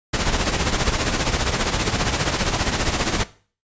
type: noise with tremolo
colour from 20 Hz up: pink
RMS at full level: -18 dBFS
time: 0.13-3.24 s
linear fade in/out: 10 ms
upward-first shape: triangle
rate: 15 Hz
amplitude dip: 70%
effects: noise-tail reverb RT60 0.4 s tail -17 dB re dry + resampled to 16000 Hz